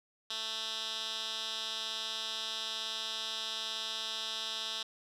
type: tone with band-pass filter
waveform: 10% pulse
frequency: 221.1 Hz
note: A3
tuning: 9 cents sharp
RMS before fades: -38 dBFS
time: 0.3-4.83 s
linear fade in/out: 5 ms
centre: 4000 Hz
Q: 3.8
effects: none